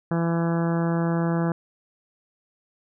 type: harmonic tone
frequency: 167.7 Hz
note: E3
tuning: 30 cents sharp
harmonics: 1 / 2 / 3 / 4 / 5 / 6 / 7 / 8 / 9 / 10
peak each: -22 / -28 / -32 / -34 / -36 / -38 / -39 / -40 / -41 / -42 dBFS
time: 0.11-1.52 s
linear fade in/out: 2 ms
effects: none